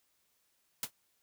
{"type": "noise with exponential decay", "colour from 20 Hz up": "white", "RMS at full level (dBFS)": -30, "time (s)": [0.83, 0.91], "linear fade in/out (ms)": 2, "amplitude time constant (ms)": 16, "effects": ["white hiss -75 dBFS RMS until 1.22 s"]}